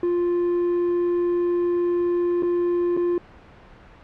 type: tone with dropouts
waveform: triangle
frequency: 350 Hz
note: F4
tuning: 4 cents sharp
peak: -17 dBFS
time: 0.03-3.18 s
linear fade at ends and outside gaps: 2 ms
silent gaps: 2.424-2.431 / 2.967-2.973 s
effects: pink hiss -47 dBFS RMS until 4.03 s + low-pass 2000 Hz 12 dB/octave